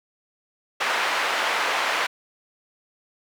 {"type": "band-pass noise", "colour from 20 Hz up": "white", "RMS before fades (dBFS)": -24, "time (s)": [0.8, 2.07], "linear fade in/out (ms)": 10, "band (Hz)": [660, 2000], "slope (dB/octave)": 12, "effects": []}